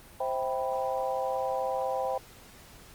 sine chord, C major seventh, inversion none, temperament equal with one note detuned, 523.3 / 647.9 / 784 / 987.8 Hz, C5 / E5 / G5 / B5, 0 / -30 / 0 / 0 cents, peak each -31 / -36 / -32 / -37 dBFS, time 0.2-2.18 s, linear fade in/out 5 ms, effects pink hiss -52 dBFS RMS until 2.94 s + Opus 32 kbps

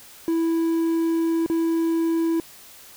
triangle tone with dropouts, 329.6 Hz, E4, in tune, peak -17 dBFS, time 0.28-2.4 s, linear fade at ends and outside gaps 1 ms, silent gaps 1.462-1.499 s, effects white hiss -46 dBFS RMS until 2.96 s

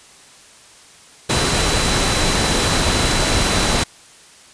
sine tone in noise, 3994 Hz, B7, 19 cents sharp, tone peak -26 dBFS, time 1.29-3.84 s, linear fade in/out 10 ms, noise pink, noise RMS -17 dBFS, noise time 1.29-3.84 s, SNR -12 dB, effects white hiss -45 dBFS RMS until 4.53 s + resampled to 22050 Hz

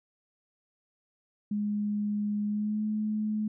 sine tone with pitch glide, 207.7 to 213.7 Hz, G#3 to G#3, 0 to +50 cents, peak -27 dBFS, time 1.51-3.48 s, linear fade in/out 5 ms, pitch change +50 cents, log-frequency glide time 2.46-2.83 s, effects none

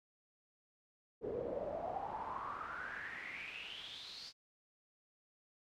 brown noise with band-pass filter sweep, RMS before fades -44 dBFS, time 1.21-4.33 s, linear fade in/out 50 ms, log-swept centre 420 to 4800 Hz, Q 7.7, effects none

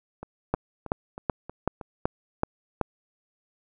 two click trains, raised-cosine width 1 ms, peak -9 / -23 dBFS, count 7 / 6, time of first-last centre 0.54-2.813 / 0.23-1.812 s, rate 2.64 / 3.16 Hz, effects none

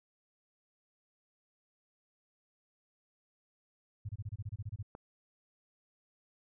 sine tone bursts, 103.5 Hz, G#2, 5 cents flat, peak -36 dBFS, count 12, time 4.05-4.828 s, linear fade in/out 10 ms, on 41 ms, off 26 ms
click, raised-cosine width 1 ms, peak -32 dBFS, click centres 4.951 s
effects none

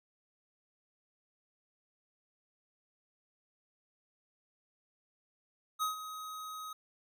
square tone with ADSR envelope, 1263 Hz, D#6, 26 cents sharp, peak -30 dBFS, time 5.79-6.73 s, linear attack 33 ms, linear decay 130 ms, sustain -12 dB, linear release 4 ms, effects none

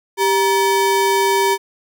square ring-modulated tone, 670 Hz, E5, 28 cents sharp, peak -11 dBFS, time 0.17-1.58 s, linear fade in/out 50 ms, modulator 277 Hz, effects none

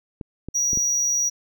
clicks, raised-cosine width 3 ms, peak -19 dBFS, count 4, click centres 0.212 / 0.486 / 0.732 / 0.774 s
triangle tone, 5780 Hz, F#8, 41 cents flat, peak -18 dBFS, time 0.54-1.3 s, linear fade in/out 20 ms
effects none

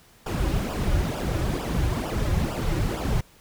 brown noise with flanger, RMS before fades -25 dBFS, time 0.26-3.21 s, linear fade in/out 5 ms, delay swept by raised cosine 0.47 to 4.57 ms, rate 2.2 Hz, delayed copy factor -0.85, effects pink hiss -55 dBFS RMS until 3.4 s

